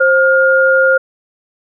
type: tone pair together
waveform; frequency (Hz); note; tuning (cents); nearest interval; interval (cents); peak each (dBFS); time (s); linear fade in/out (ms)
sine; 529 / 1417.2; C5 / F6; +19 / +25; octave + perfect fourth; 1706; -10; 0-0.98; 10
effects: none